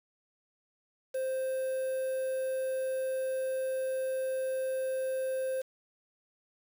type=tone with quantisation; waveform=triangle; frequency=523.3 Hz; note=C5; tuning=in tune; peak=-28 dBFS; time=1.14-5.62 s; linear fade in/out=10 ms; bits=8; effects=none